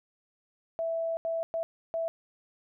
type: tone bursts at uneven times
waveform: sine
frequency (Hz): 659.3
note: E5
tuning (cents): 0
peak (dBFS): -28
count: 4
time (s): 0.79-1.17 / 1.25-1.43 / 1.54-1.63 / 1.94-2.08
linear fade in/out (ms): 0
effects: none